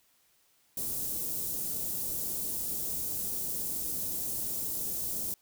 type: band-stop noise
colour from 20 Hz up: white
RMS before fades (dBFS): -34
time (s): 0.77-5.34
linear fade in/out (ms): 2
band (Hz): 390 to 8800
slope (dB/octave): 12
effects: white hiss -68 dBFS RMS until 5.41 s